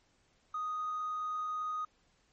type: tone with hard clipping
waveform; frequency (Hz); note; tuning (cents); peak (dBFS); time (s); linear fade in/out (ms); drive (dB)
sine; 1244.5; D#6; 0; -34; 0.54-1.85; 5; 1
effects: pink hiss -71 dBFS RMS until 2.32 s + MP3 32 kbps